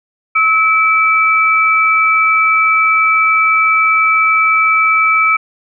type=tone pair together; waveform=sine; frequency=1297 / 2313 Hz; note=E6 / D7; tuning=-28 / -27 cents; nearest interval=minor seventh; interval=1001 cents; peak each=-11 dBFS; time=0.35-5.37 s; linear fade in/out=10 ms; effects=none